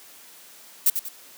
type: noise with echo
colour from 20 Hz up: violet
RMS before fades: -17 dBFS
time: 0.86-0.9 s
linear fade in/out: 5 ms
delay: 94 ms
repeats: 2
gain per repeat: -8 dB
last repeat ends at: 1.088 s
effects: white hiss -48 dBFS RMS until 1.37 s + high-pass 200 Hz 12 dB/octave